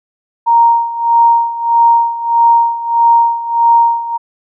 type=tone with tremolo; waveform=sine; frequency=932 Hz; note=A#5; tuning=1 cent flat; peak=-4 dBFS; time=0.46-4.18 s; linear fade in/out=20 ms; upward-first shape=sine; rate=1.6 Hz; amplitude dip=80%; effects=none